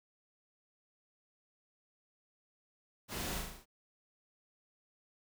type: noise with echo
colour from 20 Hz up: pink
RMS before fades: -41 dBFS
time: 3.08-3.43 s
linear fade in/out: 50 ms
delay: 38 ms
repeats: 6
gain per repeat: -3 dB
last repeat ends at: 3.658 s
effects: none

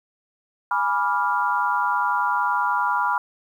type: chord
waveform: sine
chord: G# diminished seventh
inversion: none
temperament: equal with one note detuned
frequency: 830.6 / 980.9 / 1174.7 / 1396.9 Hz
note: G#5 / B5 / D6 / F6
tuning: 0 / -12 / 0 / 0 cents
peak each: -27 / -22 / -27 / -25 dBFS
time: 0.71-3.18 s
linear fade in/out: 2 ms
effects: 9-bit

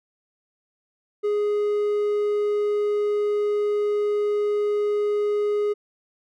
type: tone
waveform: triangle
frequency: 415.3 Hz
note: G#4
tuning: in tune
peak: -18 dBFS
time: 1.23-5.74 s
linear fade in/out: 20 ms
effects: none

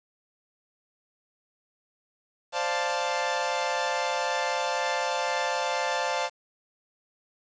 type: chord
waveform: sawtooth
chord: D minor seventh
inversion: third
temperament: equal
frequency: 523.3 / 587.3 / 698.5 / 880 Hz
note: C5 / D5 / F5 / A5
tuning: 0 / 0 / 0 / 0 cents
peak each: -28 / -29 / -28 / -26 dBFS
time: 2.52-6.3 s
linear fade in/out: 50 ms
effects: resampled to 16000 Hz + 8-bit

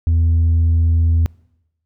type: tone with tanh clipping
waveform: triangle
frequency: 82.5 Hz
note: E2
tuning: 2 cents sharp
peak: -12 dBFS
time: 0.07-1.26 s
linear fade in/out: 0 ms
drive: 7 dB
effects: noise-tail reverb RT60 0.9 s tail -25 dB re dry

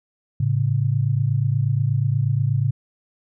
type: tone pair together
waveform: sine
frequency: 109.76 / 138.1 Hz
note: A2 / C#3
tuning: -4 / -6 cents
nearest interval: major third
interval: 398 cents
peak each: -20 dBFS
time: 0.4-2.71 s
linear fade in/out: 5 ms
effects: none

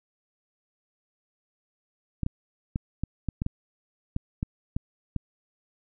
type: clicks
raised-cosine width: 5 ms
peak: -15 dBFS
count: 11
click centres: 2.233 / 2.264 / 2.759 / 3.036 / 3.287 / 3.419 / 3.464 / 4.164 / 4.429 / 4.765 / 5.163 s
effects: none

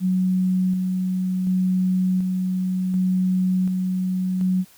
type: tone with tremolo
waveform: sine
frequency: 185 Hz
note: F#3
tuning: in tune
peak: -17 dBFS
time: 0-4.65 s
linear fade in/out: 50 ms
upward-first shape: square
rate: 0.68 Hz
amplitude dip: 30%
effects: white hiss -52 dBFS RMS until 4.77 s

